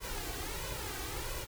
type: noise with flanger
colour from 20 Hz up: pink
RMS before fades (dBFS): -39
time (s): 0-1.47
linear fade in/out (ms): 50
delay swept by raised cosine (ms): 2 to 2.6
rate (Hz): 1.5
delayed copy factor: +0.7
effects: none